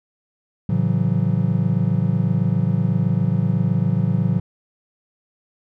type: chord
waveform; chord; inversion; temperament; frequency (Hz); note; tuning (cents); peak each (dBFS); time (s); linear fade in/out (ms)
triangle; F# minor seventh; first; just; 111 / 138.75 / 166.5 / 185; A2 / C#3 / E3 / F#3; +16 / +2 / +18 / 0; -20; 0.69-4.4; 5
effects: none